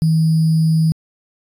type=tone with sample-and-hold; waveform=sine; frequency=160 Hz; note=D#3; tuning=49 cents sharp; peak=-11 dBFS; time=0.02-0.92 s; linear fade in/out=0 ms; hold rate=4900 Hz; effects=resampled to 32000 Hz